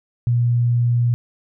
sine tone, 120 Hz, B2, 49 cents flat, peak -14 dBFS, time 0.27-1.14 s, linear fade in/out 0 ms, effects none

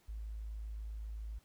sine tone, 53.8 Hz, A1, 38 cents flat, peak -40 dBFS, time 0.08-1.39 s, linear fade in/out 10 ms, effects pink hiss -70 dBFS RMS until 1.44 s

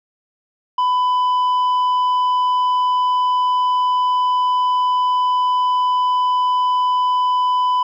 sine tone with tanh clipping, 999 Hz, B5, 20 cents sharp, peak -15 dBFS, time 0.78-7.83 s, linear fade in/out 5 ms, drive 5 dB, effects none

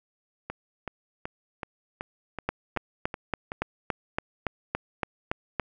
two click trains, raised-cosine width 0.5 ms, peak -11 / -18 dBFS, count 12 / 9, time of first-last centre 2.49-5.597 / 0.5-3.519 s, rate 3.54 / 2.65 Hz, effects none

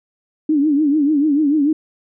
sine tone with vibrato, 295.1 Hz, D4, 8 cents sharp, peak -12 dBFS, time 0.49-1.73 s, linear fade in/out 5 ms, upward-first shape triangle, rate 6.8 Hz, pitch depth 140 cents each way, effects none

